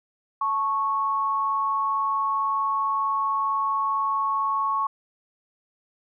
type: tone pair together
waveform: sine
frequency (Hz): 880 / 1104.5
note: A5 / C#6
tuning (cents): 0 / -7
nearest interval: major third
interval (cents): 393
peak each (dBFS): -30 / -22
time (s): 0.41-4.87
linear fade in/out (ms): 5
effects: none